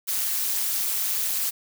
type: noise with amplitude modulation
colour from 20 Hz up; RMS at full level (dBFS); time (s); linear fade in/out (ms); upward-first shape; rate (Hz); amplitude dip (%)
blue; -22; 0.07-1.51; 20; sine; 203; 85
effects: none